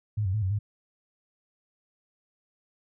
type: tone with pitch steps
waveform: sine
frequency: 105.9 / 93.7 / 108 / 94 / 103.8 Hz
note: G#2 / F#2 / A2 / F#2 / G#2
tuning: +34 / +22 / -32 / +28 / 0 cents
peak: -24 dBFS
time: 0.17-0.59 s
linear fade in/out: 10 ms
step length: 84 ms
effects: none